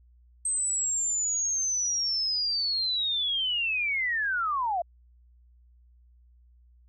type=linear sweep; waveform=sine; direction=down; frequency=8320 to 658 Hz; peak=-25 dBFS; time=0.45-4.82 s; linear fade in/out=5 ms; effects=added 60 Hz sine -55 dBFS peak until 6.88 s